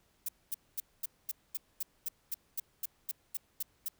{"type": "noise bursts", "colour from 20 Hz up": "violet", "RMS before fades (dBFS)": -35, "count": 15, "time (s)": [0.26, 3.885], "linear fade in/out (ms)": 5, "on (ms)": 27, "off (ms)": 230, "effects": ["pink hiss -71 dBFS RMS until 3.99 s"]}